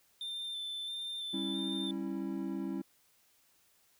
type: tone with vibrato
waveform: triangle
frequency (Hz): 3563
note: A7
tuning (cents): +21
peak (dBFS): -36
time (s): 0.21-1.91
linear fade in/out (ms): 2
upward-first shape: square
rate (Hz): 1.5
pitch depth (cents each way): 15
type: chord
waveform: triangle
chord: C# diminished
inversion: second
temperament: equal with one note detuned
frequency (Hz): 196 / 272.3 / 329.6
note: G3 / C#4 / E4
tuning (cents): 0 / -31 / 0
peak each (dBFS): -37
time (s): 1.33-2.82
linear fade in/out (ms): 10
effects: white hiss -69 dBFS RMS until 3.99 s